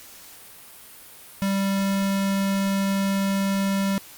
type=tone with notch filter; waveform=square; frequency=196 Hz; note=G3; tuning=in tune; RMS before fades=-23 dBFS; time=1.42-3.98 s; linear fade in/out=0 ms; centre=400 Hz; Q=1.5; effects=white hiss -45 dBFS RMS until 4.17 s + Opus 48 kbps